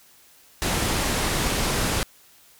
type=low-pass noise; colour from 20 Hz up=pink; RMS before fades=-24 dBFS; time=0.62-2.03 s; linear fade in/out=0 ms; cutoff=12000 Hz; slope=24 dB/octave; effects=white hiss -54 dBFS RMS until 2.59 s